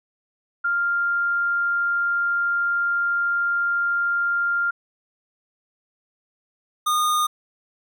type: tone pair in turn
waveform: sine / square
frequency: 1396.9 / 1224.9 Hz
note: F6 / D#6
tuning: 0 / -27 cents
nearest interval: major second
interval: 227 cents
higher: first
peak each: -19 dBFS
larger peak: neither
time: 0.64-4.71 / 6.86-7.27 s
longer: first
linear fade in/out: 10 ms
effects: none